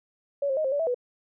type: tone with pitch steps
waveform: sine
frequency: 565 / 534 / 622 / 531 / 575 / 653 / 492.7 Hz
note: C#5 / C5 / D#5 / C5 / D5 / E5 / B4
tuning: +33 / +35 / -1 / +25 / -37 / -17 / -4 cents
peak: -23 dBFS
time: 0.42-0.945 s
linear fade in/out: 5 ms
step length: 75 ms
effects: none